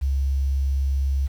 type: tone with quantisation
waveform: sine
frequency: 68 Hz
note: C#2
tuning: 33 cents flat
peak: -19 dBFS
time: 0.01-1.28 s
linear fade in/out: 20 ms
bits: 8
effects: none